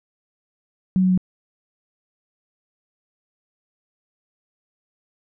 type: tone with pitch steps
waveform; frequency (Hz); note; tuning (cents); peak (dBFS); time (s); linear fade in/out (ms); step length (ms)
sine; 186.7 / 185.2 / 183.7; F#3 / F#3 / F#3; +16 / +2 / -12; -14; 0.96-1.176; 0; 72
effects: none